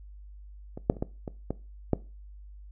clicks, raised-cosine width 2 ms, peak -24 / -6 / -29 / -15 / -21 / -16 / -9 dBFS, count 7, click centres 0.775 / 0.899 / 0.968 / 1.025 / 1.278 / 1.506 / 1.933 s, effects noise-tail reverb RT60 0.3 s tail -19 dB re dry + added 50 Hz sine -44 dBFS peak until 2.71 s

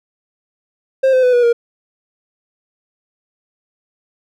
triangle tone with pitch steps, 530 / 514.6 / 499.7 / 485.2 / 471.1 Hz, C5 / C5 / B4 / B4 / A#4, +22 / -29 / +20 / -31 / +18 cents, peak -7 dBFS, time 1.03-1.53 s, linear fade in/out 10 ms, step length 100 ms, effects none

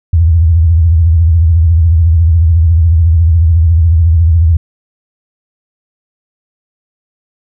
sine tone with vibrato, 82.41 Hz, E2, in tune, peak -4 dBFS, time 0.13-4.57 s, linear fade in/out 5 ms, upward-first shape triangle, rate 14 Hz, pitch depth 150 cents each way, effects none

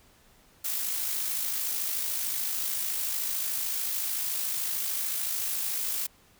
blue noise with amplitude modulation, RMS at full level -29 dBFS, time 0.64-6.07 s, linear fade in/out 10 ms, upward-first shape sine, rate 53.6 Hz, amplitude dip 35%, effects pink hiss -60 dBFS RMS until 6.39 s

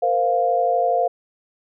sine chord, Bb suspended second, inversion none, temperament equal with one note detuned, 466.2 / 518.4 / 698.5 Hz, Bb4 / C5 / F5, 0 / -16 / 0 cents, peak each -24 / -22 / -18 dBFS, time 0.02-1.08 s, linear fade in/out 10 ms, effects none

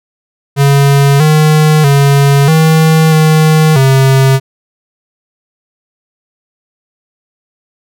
square tone with pitch steps, 140.1 / 154.1 / 140.3 / 159.1 / 156.6 / 134 Hz, C#3 / D#3 / C#3 / D#3 / D#3 / C3, +19 / -16 / +21 / +39 / +11 / +42 cents, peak -5 dBFS, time 0.56-4.4 s, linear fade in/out 50 ms, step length 640 ms, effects none

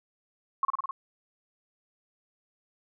sine tone with echo, 1085 Hz, C#6, 37 cents flat, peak -21 dBFS, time 0.63-0.65 s, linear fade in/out 2 ms, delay 52 ms, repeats 5, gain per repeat -2 dB, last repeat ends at 0.91 s, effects none

